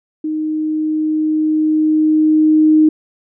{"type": "tone with level ramp", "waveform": "sine", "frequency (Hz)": 310.1, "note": "D#4", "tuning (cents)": -6, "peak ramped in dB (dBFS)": [-17, -6], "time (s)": [0.24, 2.89], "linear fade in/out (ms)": 5, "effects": []}